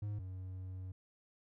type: tone pair in turn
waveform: triangle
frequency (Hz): 103.83 / 93.06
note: G#2 / F#2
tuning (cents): 0 / +10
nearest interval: major second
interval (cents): 190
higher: first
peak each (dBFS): -35 / -40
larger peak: first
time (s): 0.02-0.19 / 0.19-0.92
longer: second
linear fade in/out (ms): 5
effects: none